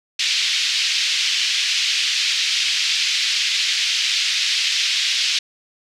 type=band-pass noise; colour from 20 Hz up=pink; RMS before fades=-20 dBFS; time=0.19-5.39 s; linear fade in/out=5 ms; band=2500 to 5400 Hz; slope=24 dB/octave; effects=none